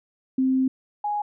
sine tone pair in turn, 261.6 / 830.5 Hz, C4 / G#5, 0 / 0 cents, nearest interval octave + minor sixth, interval 2000 cents, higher second, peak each -18 / -23 dBFS, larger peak first, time 0.38-0.68 / 1.04-1.22 s, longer first, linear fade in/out 5 ms, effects none

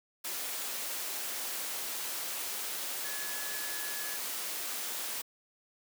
sine tone in noise, 1700 Hz, G#6, 40 cents sharp, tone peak -43 dBFS, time 3.04-4.17 s, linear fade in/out 10 ms, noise white, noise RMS -37 dBFS, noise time 0.24-5.22 s, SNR -9 dB, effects high-pass 300 Hz 12 dB/octave

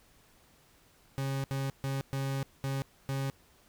40% pulse tone bursts at uneven times, 136.1 Hz, C#3, 31 cents flat, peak -30 dBFS, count 6, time 1.18-1.44 / 1.51-1.7 / 1.84-2.01 / 2.13-2.43 / 2.64-2.82 / 3.09-3.3 s, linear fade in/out 0 ms, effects pink hiss -63 dBFS RMS until 3.68 s

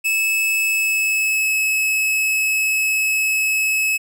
45% pulse tone with pitch glide, 2607 to 2583 Hz, E7 to E7, -20 to -36 cents, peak -16 dBFS, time 0.04-3.98 s, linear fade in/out 20 ms, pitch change -16 cents, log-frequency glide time 0.64-1.57 s, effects none

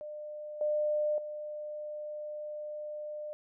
sine tone with level steps, 601 Hz, D5, 40 cents sharp, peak -39 / -27 / -37 dBFS, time 0.01-3.33 s, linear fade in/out 0 ms, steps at 0.61 / 1.18 s, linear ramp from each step 2 ms, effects none

